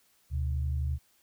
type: tone pair together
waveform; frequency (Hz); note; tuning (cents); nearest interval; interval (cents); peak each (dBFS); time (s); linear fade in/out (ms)
sine; 74.95 / 126.9; D2 / B2; +36 / +47; major sixth; 911; -28 / -35; 0.3-0.99; 50
effects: white hiss -67 dBFS RMS until 1.22 s